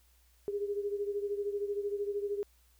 sine beating tone pair, 404.4 / 417.4 Hz, G#4 / G#4, -46 / +9 cents, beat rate 13 Hz, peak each -33 / -38 dBFS, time 0.48-2.43 s, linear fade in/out 0 ms, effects added 60 Hz sine -64 dBFS peak until 2.79 s + white hiss -69 dBFS RMS until 2.79 s

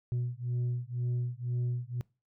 sine beating tone pair, 121.3 / 123.3 Hz, B2 / B2, -31 / -2 cents, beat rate 2 Hz, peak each -31 dBFS, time 0.12-2.01 s, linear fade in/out 0 ms, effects noise-tail reverb RT60 0.3 s tail -25 dB re dry + tanh soft clip ceiling -27 dBFS

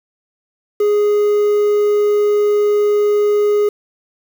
triangle tone with quantisation, 415.1 Hz, G#4, 1 cent flat, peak -9 dBFS, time 0.8-3.69 s, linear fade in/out 5 ms, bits 6, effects none

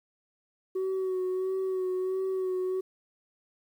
sine tone with vibrato, 374.5 Hz, F#4, 21 cents sharp, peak -25 dBFS, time 0.75-2.81 s, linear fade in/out 10 ms, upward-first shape sine, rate 1.5 Hz, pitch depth 27 cents each way, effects tanh soft clip ceiling -26 dBFS + 10-bit

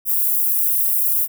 white high-pass noise, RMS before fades -18 dBFS, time 0.05-1.28 s, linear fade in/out 50 ms, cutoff 12000 Hz, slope 24 dB/octave, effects none

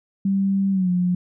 sine tone with pitch glide, 195.3 to 179.09 Hz, G3 to F3, -6 to +44 cents, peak -17 dBFS, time 0.25-1.15 s, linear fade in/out 5 ms, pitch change -150 cents, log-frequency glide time 0.71-0.9 s, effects none

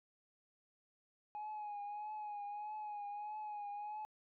sine tone with vibrato, 835 Hz, G#5, 9 cents sharp, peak -40 dBFS, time 1.35-4.05 s, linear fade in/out 0 ms, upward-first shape triangle, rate 1.6 Hz, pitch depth 47 cents each way, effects tanh soft clip ceiling -40 dBFS

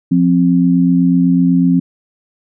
sine tone pair together, 175.53 / 263.6 Hz, F3 / C4, +9 / +13 cents, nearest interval perfect fifth, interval 704 cents, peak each -11 dBFS, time 0.11-1.8 s, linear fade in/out 10 ms, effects none

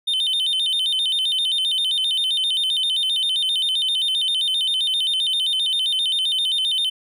triangle tone with vibrato, 3338 Hz, G#7, 8 cents sharp, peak -17 dBFS, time 0.07-6.9 s, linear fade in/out 10 ms, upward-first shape square, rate 7.6 Hz, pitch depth 150 cents each way, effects none

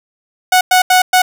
sawtooth tone bursts at uneven times, 737 Hz, F#5, 7 cents flat, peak -3 dBFS, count 4, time 0.52-0.61 / 0.71-0.82 / 0.9-1.02 / 1.13-1.22 s, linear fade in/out 5 ms, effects none

